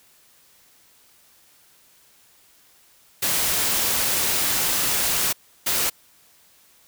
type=noise bursts at uneven times; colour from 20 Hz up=white; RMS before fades=-22 dBFS; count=2; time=3.22-5.33 / 5.66-5.9 s; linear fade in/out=10 ms; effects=white hiss -56 dBFS RMS until 6.87 s